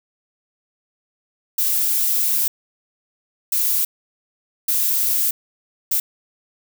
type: noise bursts at uneven times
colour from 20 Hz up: violet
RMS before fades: -19 dBFS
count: 4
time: 1.58-2.48 / 3.52-3.85 / 4.68-5.31 / 5.91-6 s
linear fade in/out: 5 ms
effects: none

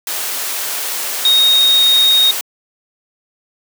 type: tone in noise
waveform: sine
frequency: 3729 Hz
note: A#7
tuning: in tune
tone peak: -8 dBFS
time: 1.25-2.31 s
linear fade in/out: 2 ms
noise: white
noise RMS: -21 dBFS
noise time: 0.07-2.41 s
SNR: +10 dB
effects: high-pass 400 Hz 12 dB/octave

